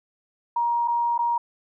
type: tone with dropouts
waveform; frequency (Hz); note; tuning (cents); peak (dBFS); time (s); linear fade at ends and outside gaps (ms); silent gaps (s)
sine; 945; A#5; +23; -20; 0.56-1.38; 5; 0.877-0.881 / 1.179-1.189
effects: none